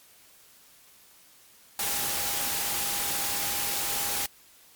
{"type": "tone in noise", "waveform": "sine", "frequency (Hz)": 811, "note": "G#5", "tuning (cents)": -41, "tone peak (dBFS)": -40, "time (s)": [1.79, 4.26], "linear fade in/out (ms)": 2, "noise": "white", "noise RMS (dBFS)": -29, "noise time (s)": [1.79, 4.26], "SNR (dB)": -14, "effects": ["white hiss -56 dBFS RMS until 4.75 s", "MP3 96 kbps"]}